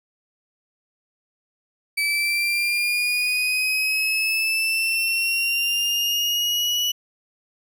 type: linear sweep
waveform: 35% pulse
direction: up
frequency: 2299 to 2950 Hz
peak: -18 dBFS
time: 1.97-6.92 s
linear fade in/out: 10 ms
effects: none